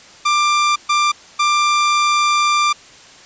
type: tone bursts at uneven times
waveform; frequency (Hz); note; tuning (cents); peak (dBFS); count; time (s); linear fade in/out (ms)
sawtooth; 1186; D6; +17; -9; 3; 0.25-0.76 / 0.89-1.12 / 1.39-2.73; 10
effects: white hiss -42 dBFS RMS until 3.25 s + resampled to 16000 Hz